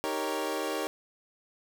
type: chord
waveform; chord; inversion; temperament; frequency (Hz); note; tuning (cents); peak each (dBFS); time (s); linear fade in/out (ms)
25% pulse; Eb dominant seventh; none; equal; 311.1 / 392 / 466.2 / 554.4; Eb4 / G4 / Bb4 / Db5; 0 / 0 / 0 / 0; -32; 0.04-0.87; 0
effects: none